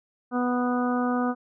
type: harmonic tone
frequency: 246.9 Hz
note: B3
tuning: in tune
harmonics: 1 / 2 / 3 / 4 / 5 / 6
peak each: -24 / -31 / -31 / -36 / -32 / -37 dBFS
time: 0.31-1.35 s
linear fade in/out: 50 ms
effects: none